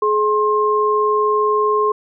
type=tone pair together; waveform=sine; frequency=423.5 / 1063.8 Hz; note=G#4 / C6; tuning=+34 / +28 cents; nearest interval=octave + major third; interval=1594 cents; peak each=-16 dBFS; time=0.02-1.92 s; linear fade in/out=5 ms; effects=none